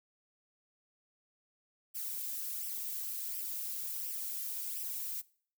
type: noise with flanger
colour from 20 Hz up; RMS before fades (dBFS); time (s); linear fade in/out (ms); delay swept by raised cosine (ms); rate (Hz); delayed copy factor
violet; -39; 1.94-5.22; 20; 0.36 to 2.56; 1.4; +0.65
effects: noise-tail reverb RT60 0.5 s tail -22 dB re dry

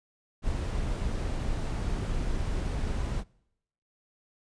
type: noise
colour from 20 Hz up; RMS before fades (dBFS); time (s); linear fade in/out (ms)
brown; -30; 0.42-3.24; 50
effects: noise-tail reverb RT60 0.8 s tail -25 dB re dry + resampled to 22050 Hz

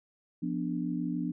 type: chord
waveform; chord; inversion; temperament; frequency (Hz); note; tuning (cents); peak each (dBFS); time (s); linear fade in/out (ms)
sine; B diminished; second; equal; 174.61 / 246.9 / 293.7; F3 / B3 / D4; 0 / 0 / 0; -34; 0.42-1.32; 10
effects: none

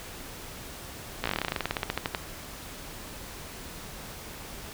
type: slowing click train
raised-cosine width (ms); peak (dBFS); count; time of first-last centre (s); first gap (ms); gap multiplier
0.3; -11; 22; 1.24-2.148; 16; 1.09
effects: pink hiss -42 dBFS RMS until 4.73 s

